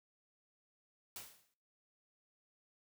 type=noise with exponential decay; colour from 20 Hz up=white; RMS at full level=-45 dBFS; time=1.16-1.54 s; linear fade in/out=1 ms; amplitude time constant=82 ms; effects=noise-tail reverb RT60 0.5 s tail -21 dB re dry